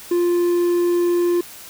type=tone; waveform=triangle; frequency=349.2 Hz; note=F4; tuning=in tune; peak=-13 dBFS; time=0.11-1.41 s; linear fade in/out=5 ms; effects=white hiss -39 dBFS RMS until 1.69 s